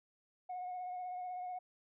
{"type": "tone with vibrato", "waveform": "sine", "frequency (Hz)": 727, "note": "F#5", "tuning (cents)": -31, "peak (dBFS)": -38, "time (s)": [0.49, 1.59], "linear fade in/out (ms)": 10, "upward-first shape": "sine", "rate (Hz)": 16, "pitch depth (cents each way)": 23, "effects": ["tanh soft clip ceiling -37 dBFS"]}